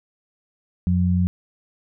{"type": "tone pair together", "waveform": "sine", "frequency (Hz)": [89.7, 179.75], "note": ["F2", "F#3"], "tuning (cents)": [47, -50], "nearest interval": "octave", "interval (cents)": 1203, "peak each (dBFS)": -19, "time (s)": [0.87, 1.27], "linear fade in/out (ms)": 0, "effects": []}